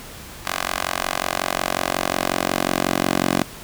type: tone with high-pass filter sweep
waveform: 10% pulse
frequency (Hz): 45.52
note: F#1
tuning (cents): -28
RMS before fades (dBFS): -23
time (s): 0.45-3.43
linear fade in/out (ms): 10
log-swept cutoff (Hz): 1000 to 280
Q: 0.93
effects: pink hiss -38 dBFS RMS until 3.63 s